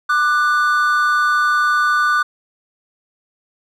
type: tone pair together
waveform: triangle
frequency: 1189.1 / 1480 Hz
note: D6 / F#6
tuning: +21 / 0 cents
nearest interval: major third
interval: 379 cents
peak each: -14 dBFS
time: 0.09-2.23 s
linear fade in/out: 10 ms
effects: none